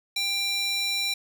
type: tone with high-pass filter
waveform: square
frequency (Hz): 791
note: G5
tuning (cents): +15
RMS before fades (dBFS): -27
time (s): 0.16-1.14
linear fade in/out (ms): 5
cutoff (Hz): 3200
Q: 5.7
effects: none